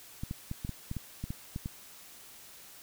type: clicks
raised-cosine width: 5 ms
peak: -23 dBFS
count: 11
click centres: 0.235 / 0.311 / 0.514 / 0.649 / 0.693 / 0.914 / 0.967 / 1.24 / 1.305 / 1.561 / 1.659 s
effects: white hiss -52 dBFS RMS until 2.82 s

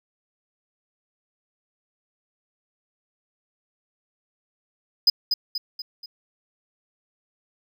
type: tone with echo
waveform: triangle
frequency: 5000 Hz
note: D#8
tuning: 8 cents sharp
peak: -11 dBFS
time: 5.07-5.1 s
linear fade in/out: 5 ms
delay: 240 ms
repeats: 4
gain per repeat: -6 dB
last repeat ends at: 6.06 s
effects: none

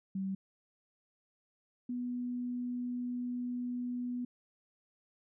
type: tone pair in turn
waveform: sine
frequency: 192.5 / 245.8 Hz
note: G3 / B3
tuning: -31 / -8 cents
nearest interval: major third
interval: 423 cents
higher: second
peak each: -33 / -34 dBFS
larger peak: first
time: 0.15-0.35 / 1.89-4.25 s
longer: second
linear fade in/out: 5 ms
effects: none

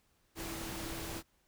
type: tone in noise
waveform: sine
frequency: 329.6 Hz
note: E4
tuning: in tune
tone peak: -45 dBFS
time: 0.35-1.23 s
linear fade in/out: 50 ms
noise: pink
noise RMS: -42 dBFS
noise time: 0.35-1.23 s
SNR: -6 dB
effects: pink hiss -73 dBFS RMS until 1.47 s

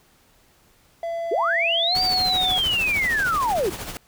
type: tone with pitch glide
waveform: triangle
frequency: 672 to 741.3 Hz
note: E5 to F#5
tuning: +33 to +3 cents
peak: -23 dBFS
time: 1.03-2.58 s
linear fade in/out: 2 ms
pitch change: +170 cents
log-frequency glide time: 1.86-1.95 s
type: linear two-way sweep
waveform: sine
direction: up then down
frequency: 325.7 to 4739 to 325.7 Hz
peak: -19 dBFS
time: 1.31-3.7 s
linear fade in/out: 10 ms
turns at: 2.02 s
type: noise with tremolo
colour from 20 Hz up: pink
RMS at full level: -30 dBFS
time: 1.95-3.97 s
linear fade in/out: 0 ms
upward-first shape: triangle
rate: 13 Hz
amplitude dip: 65%
effects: pink hiss -58 dBFS RMS until 4.07 s

